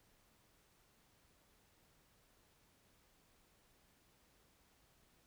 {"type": "silence", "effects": ["pink hiss -72 dBFS RMS until 5.26 s"]}